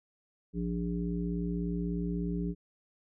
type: harmonic tone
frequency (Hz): 58.27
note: A#1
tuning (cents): 0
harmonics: 1 / 3 / 5 / 7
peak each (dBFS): -37 / -32 / -38 / -41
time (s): 0.53-2.55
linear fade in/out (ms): 50
effects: none